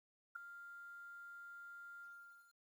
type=tone with ADSR envelope; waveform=sine; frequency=1396.9 Hz; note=F6; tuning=in tune; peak=-39 dBFS; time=0.35-2.56 s; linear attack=11 ms; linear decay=3 ms; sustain=-12 dB; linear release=530 ms; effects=12-bit